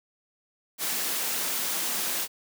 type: high-pass noise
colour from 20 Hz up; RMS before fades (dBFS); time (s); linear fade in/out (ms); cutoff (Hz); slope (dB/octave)
white; -29; 0.78-2.28; 50; 160; 96
effects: none